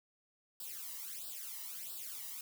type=noise with flanger; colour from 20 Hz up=blue; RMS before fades=-45 dBFS; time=0.6-2.41 s; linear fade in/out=2 ms; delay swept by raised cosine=0.23 to 1.03 ms; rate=1.5 Hz; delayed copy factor=+1; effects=none